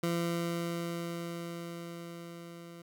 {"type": "tone with level ramp", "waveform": "20% pulse", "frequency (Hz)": 170.1, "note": "F3", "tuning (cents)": -45, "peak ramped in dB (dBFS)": [-24, -42], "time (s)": [0.03, 2.82], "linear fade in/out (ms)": 5, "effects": []}